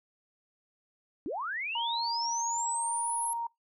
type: linear sweep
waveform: sine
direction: up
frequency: 246.9 to 11175 Hz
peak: -32 dBFS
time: 1.26-3.33 s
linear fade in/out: 0 ms
type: tone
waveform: sine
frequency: 932.3 Hz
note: A#5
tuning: in tune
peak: -31 dBFS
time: 1.75-3.47 s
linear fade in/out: 5 ms
effects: noise-tail reverb RT60 0.2 s tail -26 dB re dry